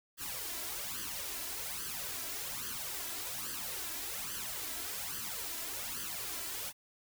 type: noise with flanger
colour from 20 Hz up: white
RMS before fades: -40 dBFS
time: 0.17-6.73 s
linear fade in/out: 50 ms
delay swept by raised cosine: 0.64 to 3.04 ms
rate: 1.2 Hz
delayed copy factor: +0.75
effects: none